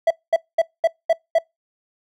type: tone bursts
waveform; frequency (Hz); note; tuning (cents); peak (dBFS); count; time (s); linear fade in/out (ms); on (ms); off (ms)
triangle; 659.3; E5; 0; -10; 6; 0.07-1.386; 5; 36; 220
effects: noise-tail reverb RT60 0.2 s tail -26 dB re dry